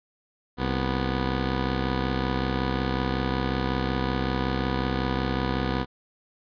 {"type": "tone pair together", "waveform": "10% pulse", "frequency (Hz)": [65.41, 246], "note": ["C2", "B3"], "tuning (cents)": [0, -7], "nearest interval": "octave + major seventh", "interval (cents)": 2293, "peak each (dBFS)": [-17, -22], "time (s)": [0.57, 5.86], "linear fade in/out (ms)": 50, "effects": ["resampled to 11025 Hz"]}